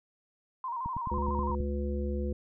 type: tone with vibrato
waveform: sine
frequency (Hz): 987.8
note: B5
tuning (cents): 0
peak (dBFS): -32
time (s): 0.64-1.55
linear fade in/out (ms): 2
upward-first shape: square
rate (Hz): 12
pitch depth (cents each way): 83
type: click train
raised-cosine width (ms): 5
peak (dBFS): -25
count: 8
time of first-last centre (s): 0.86-1.604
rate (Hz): 9.41
type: harmonic tone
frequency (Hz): 71.3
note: C#2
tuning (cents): +49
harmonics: 1 / 3 / 5 / 7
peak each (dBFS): -31 / -36 / -38 / -39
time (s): 1.11-2.33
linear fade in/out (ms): 5
effects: none